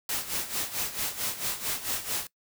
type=noise with tremolo; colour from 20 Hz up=white; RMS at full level=-29 dBFS; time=0.09-2.27 s; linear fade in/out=2 ms; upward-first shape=sine; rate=4.5 Hz; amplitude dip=75%; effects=noise-tail reverb RT60 0.1 s tail -20 dB re dry